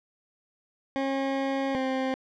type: tone pair in turn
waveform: 20% pulse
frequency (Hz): 271.2 / 262.7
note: C#4 / C4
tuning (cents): -38 / +7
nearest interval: minor second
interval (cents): 55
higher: first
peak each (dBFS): -21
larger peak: neither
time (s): 0.96-1.75 / 1.75-2.14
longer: first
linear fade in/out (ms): 0
effects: low-pass 3000 Hz 12 dB/octave